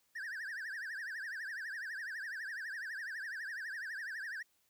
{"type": "tone with vibrato", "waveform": "triangle", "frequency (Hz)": 1700, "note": "G#6", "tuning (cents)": 40, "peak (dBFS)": -38, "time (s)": [0.15, 4.43], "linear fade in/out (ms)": 10, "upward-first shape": "triangle", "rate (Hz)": 12, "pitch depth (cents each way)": 220, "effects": ["white hiss -75 dBFS RMS until 4.69 s"]}